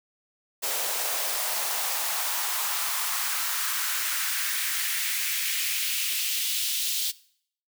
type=noise with high-pass filter sweep; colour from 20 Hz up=white; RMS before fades=-28 dBFS; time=0.62-7.12 s; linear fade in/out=20 ms; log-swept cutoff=510 to 3600 Hz; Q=1.9; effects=noise-tail reverb RT60 0.6 s tail -20 dB re dry